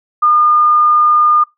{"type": "tone", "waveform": "sine", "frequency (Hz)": 1214, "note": "D#6", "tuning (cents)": -43, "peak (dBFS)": -7, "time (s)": [0.22, 1.44], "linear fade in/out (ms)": 10, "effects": ["noise-tail reverb RT60 0.2 s tail -23 dB re dry"]}